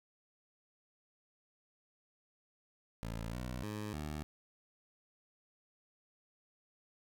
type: tone with pitch steps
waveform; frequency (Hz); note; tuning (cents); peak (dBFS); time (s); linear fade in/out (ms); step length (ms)
15% pulse; 56.1 / 62.1 / 105.7 / 75.4; A1 / B1 / G#2 / D2; +34 / +10 / +31 / +46; -33; 3.03-4.23; 0; 300
effects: none